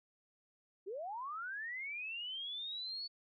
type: linear sweep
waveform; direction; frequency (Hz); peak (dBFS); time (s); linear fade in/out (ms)
sine; up; 354.6 to 4472; -40; 0.86-3.08; 20
effects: none